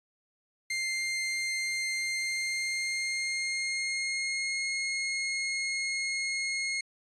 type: tone with pitch glide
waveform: sawtooth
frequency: 2101 to 2155 Hz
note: C7 to C#7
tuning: +7 to -49 cents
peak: -26 dBFS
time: 0.7-6.81 s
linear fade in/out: 5 ms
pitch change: +44 cents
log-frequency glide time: 2.12-4.67 s
effects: resampled to 22050 Hz